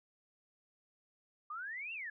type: exponential two-way sweep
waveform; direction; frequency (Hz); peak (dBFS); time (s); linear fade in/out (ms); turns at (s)
sine; up then down; 1174.7 to 2794 to 1664; -40; 1.5-2.1; 5; 1.93
effects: none